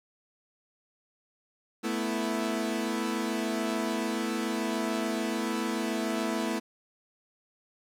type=chord; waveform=sawtooth; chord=A suspended second; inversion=none; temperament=equal; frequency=220 / 246.9 / 329.6 Hz; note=A3 / B3 / E4; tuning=0 / 0 / 0 cents; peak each=-28 / -30 / -29 dBFS; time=1.83-6.6 s; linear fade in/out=20 ms; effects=low-pass 12000 Hz 12 dB/octave + 10-bit